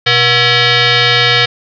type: tone with frequency modulation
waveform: sine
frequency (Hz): 727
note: F#5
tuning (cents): -31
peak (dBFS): -7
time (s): 0.06-1.46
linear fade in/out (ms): 10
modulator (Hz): 604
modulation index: 6.1
effects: none